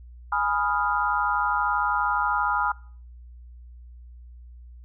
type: chord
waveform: sine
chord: F half-diminished seventh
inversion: first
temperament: equal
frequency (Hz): 830.6 / 987.8 / 1244.5 / 1396.9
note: Ab5 / Cb6 / Eb6 / F6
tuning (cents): 0 / 0 / 0 / 0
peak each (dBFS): -27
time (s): 0.32-2.72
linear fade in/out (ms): 5
effects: noise-tail reverb RT60 0.5 s tail -23 dB re dry + added 60 Hz sine -42 dBFS peak until 4.84 s